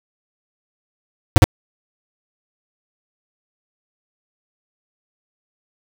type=tone with echo; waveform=square; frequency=103.83 Hz; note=G#2; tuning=in tune; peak=-3 dBFS; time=1.36-1.38 s; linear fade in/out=0 ms; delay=61 ms; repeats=1; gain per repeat=-2 dB; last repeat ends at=1.441 s; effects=none